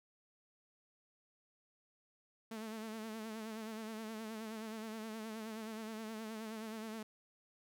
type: tone with vibrato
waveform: sawtooth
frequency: 220 Hz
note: A3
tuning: in tune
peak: -39 dBFS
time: 2.51-7.03 s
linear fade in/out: 5 ms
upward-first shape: sine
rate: 9.5 Hz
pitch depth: 50 cents each way
effects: none